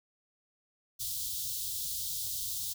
white band-stop noise, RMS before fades -36 dBFS, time 0.99-2.74 s, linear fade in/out 20 ms, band 140 to 3400 Hz, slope 48 dB/octave, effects none

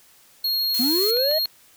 square tone, 4278 Hz, C8, 38 cents sharp, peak -21 dBFS, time 0.44-1.46 s, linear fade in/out 5 ms
blue noise, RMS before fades -30 dBFS, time 0.74-1.11 s, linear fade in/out 2 ms
triangle linear sweep, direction up, 230 to 643 Hz, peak -19 dBFS, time 0.79-1.39 s, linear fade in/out 10 ms
click train, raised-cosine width 0.2 ms, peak -20 dBFS, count 3, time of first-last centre 1.17-1.456 s, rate 6.99 Hz
effects white hiss -54 dBFS RMS until 1.76 s

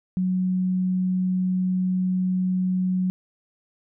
sine tone, 184.4 Hz, F#3, 6 cents flat, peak -20 dBFS, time 0.17-3.1 s, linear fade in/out 0 ms, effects none

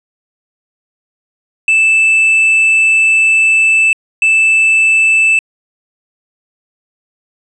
triangle tone bursts at uneven times, 2637 Hz, E7, in tune, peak -5 dBFS, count 2, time 1.68-3.93 / 4.22-5.39 s, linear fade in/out 2 ms, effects resampled to 22050 Hz

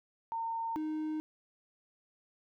sine / triangle tone pair in turn, 912 / 309.8 Hz, A#5 / D#4, -38 / -7 cents, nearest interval octave + perfect fifth, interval 1869 cents, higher first, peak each -33 / -31 dBFS, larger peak second, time 0.32-0.76 / 0.76-1.2 s, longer neither, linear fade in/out 0 ms, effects none

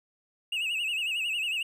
triangle tone with vibrato, 2719 Hz, F7, 47 cents flat, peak -26 dBFS, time 0.52-1.63 s, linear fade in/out 5 ms, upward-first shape sine, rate 11 Hz, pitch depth 120 cents each way, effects none

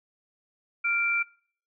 sine tone pair together, 1396.7 / 2349 Hz, F6 / D7, 0 / 0 cents, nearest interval major sixth, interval 900 cents, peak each -29 / -25 dBFS, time 0.84-1.23 s, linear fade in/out 10 ms, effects noise-tail reverb RT60 0.5 s tail -21 dB re dry

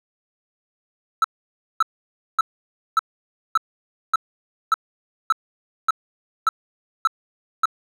triangle tone bursts, 1318.5 Hz, E6, in tune, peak -11 dBFS, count 12, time 1.22-7.656 s, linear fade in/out 2 ms, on 23 ms, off 560 ms, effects none

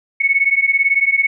sine beating tone pair, 2200 / 2218 Hz, C#7 / C#7, -14 / 0 cents, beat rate 18 Hz, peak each -15 dBFS, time 0.2-1.27 s, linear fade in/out 10 ms, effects none

